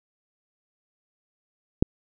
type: click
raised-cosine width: 3 ms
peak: -4 dBFS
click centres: 1.825 s
effects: none